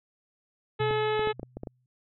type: harmonic tone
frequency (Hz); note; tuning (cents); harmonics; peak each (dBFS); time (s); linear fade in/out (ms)
429.2; A4; -43; 1 / 2 / 3 / 4 / 5 / 6 / 7 / 8 / 9; -26 / -32 / -36 / -38 / -40 / -42 / -43 / -44 / -45; 0.79-1.33; 20
type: tone with exponential decay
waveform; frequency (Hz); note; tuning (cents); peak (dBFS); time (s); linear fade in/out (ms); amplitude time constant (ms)
sine; 125.4; B2; +27; -29; 0.8-1.86; 2; 230
type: clicks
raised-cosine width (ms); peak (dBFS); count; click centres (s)
2; -23; 8; 0.909 / 1.194 / 1.273 / 1.396 / 1.431 / 1.57 / 1.634 / 1.672
effects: none